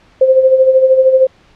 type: tone with tremolo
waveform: sine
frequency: 523.3 Hz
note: C5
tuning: in tune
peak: -3 dBFS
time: 0.21-1.27 s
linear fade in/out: 5 ms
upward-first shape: sine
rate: 13 Hz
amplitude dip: 60%
effects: pink hiss -48 dBFS RMS until 1.55 s + low-pass 4000 Hz 12 dB/octave